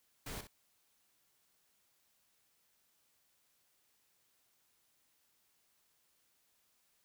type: noise with echo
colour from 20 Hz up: pink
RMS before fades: -44 dBFS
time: 0.26-0.41 s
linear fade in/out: 5 ms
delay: 62 ms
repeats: 1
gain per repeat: -10 dB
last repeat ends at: 0.472 s
effects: white hiss -75 dBFS RMS until 7.04 s